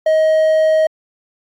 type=tone; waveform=triangle; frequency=630 Hz; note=D#5; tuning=21 cents sharp; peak=-8 dBFS; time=0.06-0.87 s; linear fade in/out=5 ms; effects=AAC 64 kbps